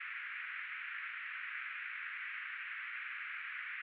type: band-pass noise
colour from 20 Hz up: white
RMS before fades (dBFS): -44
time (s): 0-3.82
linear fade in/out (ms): 10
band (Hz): 1400 to 2400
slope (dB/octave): 48
effects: none